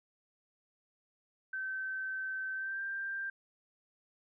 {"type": "tone with pitch glide", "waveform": "sine", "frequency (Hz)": [1541, 1582.5], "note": ["G6", "G6"], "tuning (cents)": [-30, 16], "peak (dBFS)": -35, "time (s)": [1.53, 3.3], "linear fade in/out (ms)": 5, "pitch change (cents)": 46, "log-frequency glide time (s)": [2.54, 2.81], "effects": []}